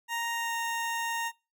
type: tone with pitch glide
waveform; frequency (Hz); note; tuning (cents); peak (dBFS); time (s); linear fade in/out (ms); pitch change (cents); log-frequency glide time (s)
20% pulse; 932.3 to 925.9; A#5 to A#5; 0 to -12; -25; 0.08-1.32; 50; -12; 0.32-0.55
effects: noise-tail reverb RT60 0.3 s tail -25 dB re dry